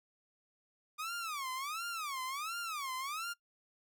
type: tone with vibrato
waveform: sawtooth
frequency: 1200 Hz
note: D6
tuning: 37 cents sharp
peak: -34 dBFS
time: 0.98-3.34 s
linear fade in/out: 20 ms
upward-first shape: sine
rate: 1.4 Hz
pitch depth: 270 cents each way
effects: noise-tail reverb RT60 0.1 s tail -21 dB re dry